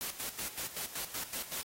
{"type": "noise with tremolo", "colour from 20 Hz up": "white", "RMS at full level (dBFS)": -38, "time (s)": [0.01, 1.63], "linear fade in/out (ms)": 0, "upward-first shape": "square", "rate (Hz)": 5.3, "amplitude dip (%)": 70, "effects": ["AAC 48 kbps"]}